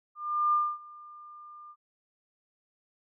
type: tone with ADSR envelope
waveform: sine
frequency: 1200 Hz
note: D6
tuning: 37 cents sharp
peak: -21 dBFS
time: 0.15-1.76 s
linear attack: 380 ms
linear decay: 250 ms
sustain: -24 dB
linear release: 55 ms
effects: none